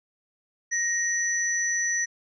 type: tone pair together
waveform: sine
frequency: 1872 / 5943 Hz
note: A#6 / F#8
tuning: +7 / +7 cents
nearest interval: octave + minor sixth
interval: 2000 cents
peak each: -26 dBFS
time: 0.71-2.06 s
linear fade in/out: 20 ms
effects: none